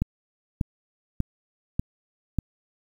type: click train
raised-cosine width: 5 ms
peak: -11 dBFS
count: 5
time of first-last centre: 0.02-2.387 s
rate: 1.69 Hz
effects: 8-bit